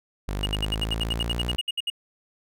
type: linear sweep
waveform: sawtooth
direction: up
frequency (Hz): 49 to 60.7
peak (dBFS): -23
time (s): 0.28-1.56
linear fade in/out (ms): 0
type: tone bursts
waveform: triangle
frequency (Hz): 2867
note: F7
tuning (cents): +45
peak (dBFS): -22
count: 16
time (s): 0.43-1.901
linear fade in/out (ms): 5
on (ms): 31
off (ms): 65
effects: none